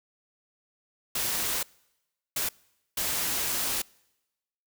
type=noise bursts at uneven times; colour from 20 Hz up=white; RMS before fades=-29 dBFS; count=3; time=1.15-1.63 / 2.36-2.49 / 2.97-3.82 s; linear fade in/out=5 ms; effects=noise-tail reverb RT60 1.0 s tail -26 dB re dry